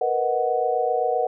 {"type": "chord", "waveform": "sine", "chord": "B major seventh", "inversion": "third", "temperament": "equal", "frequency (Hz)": [466.2, 493.9, 622.3, 740], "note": ["A#4", "B4", "D#5", "F#5"], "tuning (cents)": [0, 0, 0, 0], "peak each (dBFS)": [-26, -25, -28, -23], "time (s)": [0.01, 1.27], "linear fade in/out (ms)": 5, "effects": []}